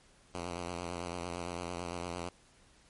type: tone with vibrato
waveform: 5% pulse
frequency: 87.31 Hz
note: F2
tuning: in tune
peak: -26 dBFS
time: 0.34-2.29 s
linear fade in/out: 5 ms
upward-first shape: sine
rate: 8.9 Hz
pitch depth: 50 cents each way
effects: pink hiss -63 dBFS RMS until 2.89 s + MP3 48 kbps